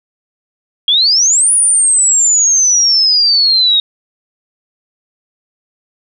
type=exponential two-way sweep; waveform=sine; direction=up then down; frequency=3238 to 9830 to 3740 Hz; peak=-7 dBFS; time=0.88-3.8 s; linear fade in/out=2 ms; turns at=1.52 s; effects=none